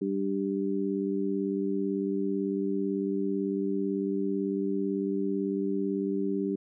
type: harmonic tone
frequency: 98 Hz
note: G2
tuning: in tune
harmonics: 2 / 3 / 4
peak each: -31 / -31 / -31 dBFS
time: 0.01-6.56 s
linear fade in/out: 10 ms
effects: none